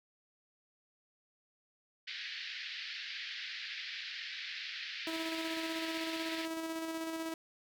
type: band-pass noise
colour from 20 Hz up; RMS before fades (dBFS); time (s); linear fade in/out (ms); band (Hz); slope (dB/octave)
pink; -43; 2.07-6.46; 10; 1700 to 4800; 48
type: tone with tremolo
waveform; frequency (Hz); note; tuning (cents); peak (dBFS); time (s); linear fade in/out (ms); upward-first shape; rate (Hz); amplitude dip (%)
sawtooth; 325; E4; -24; -32; 5.07-7.34; 2; square; 16; 30
effects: none